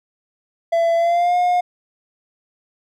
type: tone with pitch glide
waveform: triangle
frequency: 671 to 715 Hz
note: E5 to F5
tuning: +31 to +41 cents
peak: -12 dBFS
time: 0.72-1.61 s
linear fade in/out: 10 ms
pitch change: +110 cents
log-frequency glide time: 0.96-1.36 s
effects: none